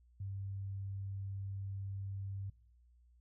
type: tone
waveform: sine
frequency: 98 Hz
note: G2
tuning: in tune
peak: -39 dBFS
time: 0.2-2.5 s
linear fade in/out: 5 ms
effects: noise-tail reverb RT60 0.5 s tail -21 dB re dry + added 60 Hz sine -63 dBFS peak until 3.2 s